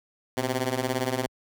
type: ring-modulated tone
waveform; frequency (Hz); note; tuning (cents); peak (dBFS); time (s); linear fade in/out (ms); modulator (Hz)
10% pulse; 128.3; C3; -34; -14; 0.37-1.26; 2; 137
effects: high-pass 60 Hz 12 dB/octave